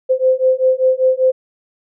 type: beating tone pair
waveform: sine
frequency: 515 / 520.1 Hz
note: C5 / C5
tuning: -28 / -10 cents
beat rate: 5.1 Hz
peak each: -14 dBFS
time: 0.09-1.32 s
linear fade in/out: 20 ms
effects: none